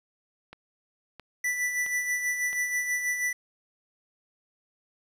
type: click train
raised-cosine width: 0.3 ms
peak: -27 dBFS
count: 4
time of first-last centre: 0.53-2.53 s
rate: 1.5 Hz
type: tone with tremolo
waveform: square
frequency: 1975.5 Hz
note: B6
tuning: in tune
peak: -25 dBFS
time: 1.44-3.33 s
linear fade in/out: 5 ms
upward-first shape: sine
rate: 6.2 Hz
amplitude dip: 50%
effects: resampled to 32000 Hz + 9-bit